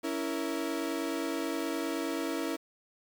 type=chord; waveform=35% pulse; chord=A# diminished; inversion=first; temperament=equal with one note detuned; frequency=280.1 / 329.6 / 466.2 Hz; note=C#4 / E4 / A#4; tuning=+18 / 0 / 0 cents; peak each=-34 / -32 / -37 dBFS; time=0.03-2.57 s; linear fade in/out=20 ms; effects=9-bit